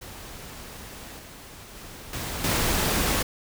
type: noise with level steps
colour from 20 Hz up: pink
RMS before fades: -41 / -44 / -42 / -32 / -24 dBFS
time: 0.01-3.23 s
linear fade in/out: 10 ms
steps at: 1.19 / 1.75 / 2.13 / 2.44 s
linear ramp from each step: 2 ms
effects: none